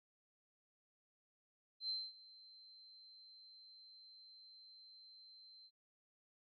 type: tone with ADSR envelope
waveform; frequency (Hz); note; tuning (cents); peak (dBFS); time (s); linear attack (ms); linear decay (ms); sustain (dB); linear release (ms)
sine; 4104; C8; -34; -37; 1.8-5.71; 93; 230; -21; 55
effects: none